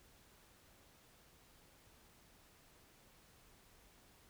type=silence; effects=pink hiss -66 dBFS RMS until 4.29 s